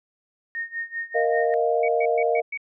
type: tone with tremolo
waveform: sine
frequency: 1844 Hz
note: A#6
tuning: 19 cents flat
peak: -25 dBFS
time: 0.55-1.54 s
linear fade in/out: 0 ms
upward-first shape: sine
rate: 5.1 Hz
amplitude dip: 90%
type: chord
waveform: sine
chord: Bb suspended fourth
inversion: none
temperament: equal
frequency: 466.2 / 622.3 / 698.5 Hz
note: Bb4 / Eb5 / F5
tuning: 0 / 0 / 0 cents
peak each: -22 / -24 / -24 dBFS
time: 1.14-2.42 s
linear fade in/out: 20 ms
type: tone bursts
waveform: sine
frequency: 2252 Hz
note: C#7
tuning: 27 cents sharp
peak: -27 dBFS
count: 5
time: 1.83-2.575 s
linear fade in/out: 5 ms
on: 53 ms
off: 120 ms
effects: none